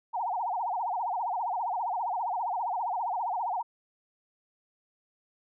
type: tone with vibrato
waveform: sine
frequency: 825 Hz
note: G#5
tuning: 12 cents flat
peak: -28 dBFS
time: 0.13-3.63 s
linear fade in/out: 20 ms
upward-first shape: sine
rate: 15 Hz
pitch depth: 260 cents each way
effects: none